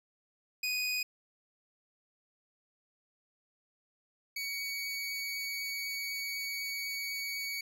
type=tone pair in turn; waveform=25% pulse; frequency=2489 / 2248 Hz; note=D#7 / C#7; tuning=0 / +24 cents; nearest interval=major second; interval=176 cents; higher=first; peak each=-27 / -31 dBFS; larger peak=first; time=0.63-1.03 / 4.36-7.61 s; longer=second; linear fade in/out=5 ms; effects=none